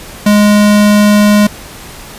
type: tone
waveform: square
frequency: 207.7 Hz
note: G#3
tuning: in tune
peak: -5 dBFS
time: 0.26-1.47 s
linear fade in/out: 5 ms
effects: pink hiss -30 dBFS RMS until 2.18 s + resampled to 32000 Hz